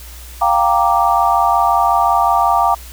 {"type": "chord", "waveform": "sine", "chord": "G minor seventh", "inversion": "third", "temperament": "equal", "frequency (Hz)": [698.5, 784, 932.3, 1174.7], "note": ["F5", "G5", "Bb5", "D6"], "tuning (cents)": [0, 0, 0, 0], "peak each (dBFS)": -16, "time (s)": [0.41, 2.75], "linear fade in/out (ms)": 10, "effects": ["added 60 Hz sine -33 dBFS peak until 2.92 s", "white hiss -38 dBFS RMS until 2.92 s"]}